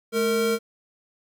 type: tone pair together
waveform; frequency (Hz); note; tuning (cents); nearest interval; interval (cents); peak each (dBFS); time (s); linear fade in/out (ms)
square; 214.6 / 459; A3 / A#4; -43 / -27; octave + minor second; 1316; -28 / -22; 0.12-0.59; 50
effects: none